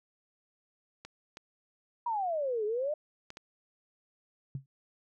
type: clicks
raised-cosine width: 0.2 ms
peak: -27 dBFS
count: 4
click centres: 1.05 / 1.371 / 3.304 / 3.371 s
type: exponential two-way sweep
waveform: sine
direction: down then up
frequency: 977 to 411.1 to 622 Hz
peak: -29 dBFS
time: 2.06-2.94 s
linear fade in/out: 5 ms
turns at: 2.65 s
type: tone with exponential decay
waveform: sine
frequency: 135.3 Hz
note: C#3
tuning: 42 cents flat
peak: -30 dBFS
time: 4.55-4.66 s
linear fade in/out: 2 ms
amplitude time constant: 23 ms
effects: none